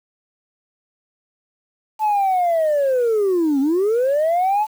sine linear two-way sweep, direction down then up, 876 to 263.6 to 876 Hz, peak -13 dBFS, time 1.99-4.67 s, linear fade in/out 50 ms, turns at 3.6 s, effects tanh soft clip ceiling -13 dBFS + 7-bit

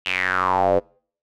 square tone with band-pass filter sweep, 46.25 Hz, F#1, in tune, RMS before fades -20 dBFS, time 0.05-0.8 s, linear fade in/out 20 ms, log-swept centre 2900 to 500 Hz, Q 6.3, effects noise-tail reverb RT60 0.5 s tail -26 dB re dry

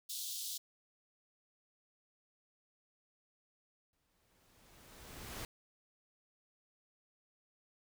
pink high-pass noise, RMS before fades -42 dBFS, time 0.09-0.58 s, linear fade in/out 10 ms, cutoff 3400 Hz, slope 48 dB/octave
pink noise with exponential growth, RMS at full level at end -43 dBFS, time 3.93-5.45 s, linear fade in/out 1 ms, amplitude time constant 330 ms
effects none

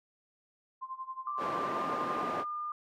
sine tone with tremolo, 1046.5 Hz, C6, in tune, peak -35 dBFS, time 0.81-2.25 s, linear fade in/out 20 ms, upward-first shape sine, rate 11 Hz, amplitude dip 85%
sine tone with pitch glide, 1176 to 1207 Hz, D6 to D6, +2 to +47 cents, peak -34 dBFS, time 1.27-2.72 s, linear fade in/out 2 ms, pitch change +45 cents, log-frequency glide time 1.56-1.89 s
white band-pass noise, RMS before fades -37 dBFS, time 1.37-2.45 s, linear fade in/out 50 ms, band 220 to 880 Hz, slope 12 dB/octave
effects none

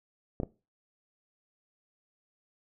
clicks, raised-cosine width 2 ms, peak -18 dBFS, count 2, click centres 0.401 / 0.433 s, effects noise-tail reverb RT60 0.3 s tail -20 dB re dry

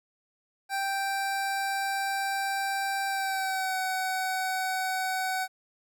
25% pulse tone with pitch glide, 784 to 752.1 Hz, G5 to F#5, 0 to +28 cents, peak -24 dBFS, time 0.69-5.48 s, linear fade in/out 50 ms, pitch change -72 cents, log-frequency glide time 3.08-3.77 s, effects 11-bit

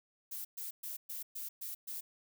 violet noise bursts, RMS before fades -42 dBFS, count 7, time 0.31-2.01 s, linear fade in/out 10 ms, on 140 ms, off 120 ms, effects none

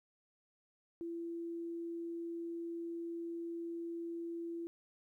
sine tone, 337.2 Hz, E4, 39 cents sharp, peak -39 dBFS, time 1.01-4.67 s, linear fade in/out 0 ms, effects 13-bit

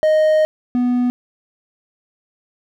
triangle tone pair in turn, 621 / 246.4 Hz, D#5 / B3, -3 / -4 cents, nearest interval octave + major third, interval 1601 cents, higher first, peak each -9 / -12 dBFS, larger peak first, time 0.03-0.45 / 0.75-1.1 s, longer first, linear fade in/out 0 ms, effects none

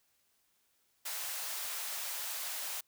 white high-pass noise, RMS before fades -39 dBFS, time 1.05-2.81 s, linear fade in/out 10 ms, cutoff 580 Hz, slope 24 dB/octave, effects white hiss -74 dBFS RMS until 2.87 s

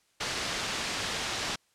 white low-pass noise, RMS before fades -33 dBFS, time 0.2-1.56 s, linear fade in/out 10 ms, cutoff 5000 Hz, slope 12 dB/octave, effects white hiss -69 dBFS RMS until 1.74 s + low-pass 9000 Hz 12 dB/octave

